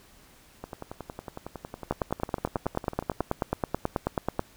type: two click trains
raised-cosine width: 1 ms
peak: -22 / -11 dBFS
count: 29 / 24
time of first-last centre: 0.64-3.209 / 1.91-4.394 s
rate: 10.9 / 9.26 Hz
effects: pink hiss -56 dBFS RMS until 4.56 s